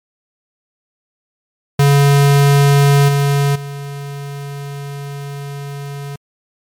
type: tone with level steps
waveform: square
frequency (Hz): 141.4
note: C#3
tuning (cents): +35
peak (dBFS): -8 / -12 / -25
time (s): 1.79-6.16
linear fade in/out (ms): 5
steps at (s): 3.08 / 3.55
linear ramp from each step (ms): 10
effects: MP3 96 kbps